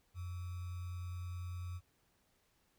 sine tone with sample-and-hold, 89 Hz, F2, 33 cents sharp, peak -40 dBFS, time 0.14-1.81 s, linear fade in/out 50 ms, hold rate 1225 Hz, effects pink hiss -75 dBFS RMS until 2.78 s

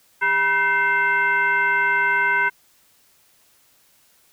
sine tone with frequency modulation, 1534 Hz, G6, 38 cents flat, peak -16 dBFS, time 0.21-2.5 s, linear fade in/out 20 ms, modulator 567 Hz, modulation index 1.1, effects white hiss -58 dBFS RMS until 4.32 s

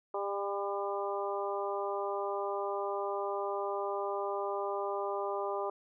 harmonic tone, 200 Hz, G3, 35 cents sharp, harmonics 2 / 3 / 4 / 5 / 6, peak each -36 / -38 / -39 / -40 / -41 dBFS, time 0.14-5.7 s, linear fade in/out 5 ms, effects none

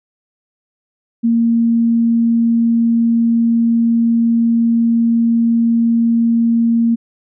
sine tone, 231.4 Hz, A#3, 13 cents flat, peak -10 dBFS, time 1.23-6.96 s, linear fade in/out 20 ms, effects none

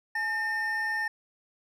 triangle tone pair together, 851 / 1808.9 Hz, G#5 / A6, +42 / +47 cents, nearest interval octave + minor second, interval 1305 cents, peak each -34 / -26 dBFS, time 0.15-1.08 s, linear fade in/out 5 ms, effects none

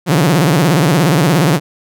sawtooth tone with vibrato, 159 Hz, D#3, 38 cents sharp, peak -5 dBFS, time 0.06-1.6 s, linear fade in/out 50 ms, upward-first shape sine, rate 17 Hz, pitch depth 260 cents each way, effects none

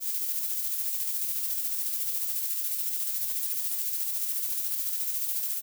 violet noise with tremolo, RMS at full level -29 dBFS, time 0-5.62 s, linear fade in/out 50 ms, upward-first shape square, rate 14 Hz, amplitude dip 30%, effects none

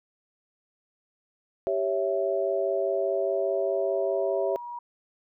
sine chord, C# diminished, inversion second, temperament equal, 392 / 554.4 / 659.3 Hz, G4 / C#5 / E5, 0 / 0 / 0 cents, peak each -28 dBFS, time 1.67-4.56 s, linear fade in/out 0 ms
sine tone with exponential growth, 959 Hz, A#5, 49 cents sharp, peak -33 dBFS, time 2.39-4.79 s, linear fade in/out 5 ms, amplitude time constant 520 ms
effects none

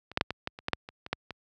clicks, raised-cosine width 0.3 ms, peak -27 / -8 / -6 / -16 / -15 / -26 / -13 / -8 / -25 / -23 / -11 / -22 dBFS, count 12, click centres 0.116 / 0.174 / 0.211 / 0.306 / 0.474 / 0.589 / 0.684 / 0.733 / 0.889 / 1.064 / 1.13 / 1.307 s, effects high-pass 60 Hz 12 dB/octave

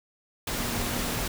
sine tone in noise, 239.3 Hz, A#3, 46 cents sharp, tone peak -37 dBFS, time 0.57-1.21 s, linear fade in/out 5 ms, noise pink, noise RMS -30 dBFS, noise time 0.47-1.28 s, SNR -10 dB, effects none

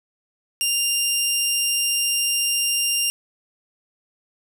15% pulse tone, 2794 Hz, F7, in tune, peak -12 dBFS, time 0.61-3.1 s, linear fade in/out 0 ms, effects 9-bit

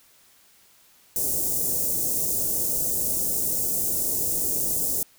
white band-stop noise, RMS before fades -25 dBFS, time 1.16-5.03 s, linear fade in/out 2 ms, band 570 to 6900 Hz, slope 24 dB/octave, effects white hiss -57 dBFS RMS until 5.18 s

